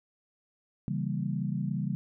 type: chord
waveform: sine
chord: C# diminished seventh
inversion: none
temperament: equal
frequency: 138.59 / 164.81 / 196 / 233.1 Hz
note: C#3 / E3 / G3 / Bb3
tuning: 0 / 0 / 0 / 0 cents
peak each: -33 / -34 / -33 / -39 dBFS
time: 0.88-1.95 s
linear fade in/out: 0 ms
effects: none